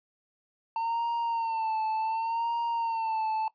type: tone with vibrato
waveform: triangle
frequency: 905 Hz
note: A5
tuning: 48 cents sharp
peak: -25 dBFS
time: 0.76-3.48 s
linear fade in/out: 2 ms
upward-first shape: sine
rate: 0.68 Hz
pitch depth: 57 cents each way
effects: noise-tail reverb RT60 0.1 s tail -17 dB re dry + resampled to 11025 Hz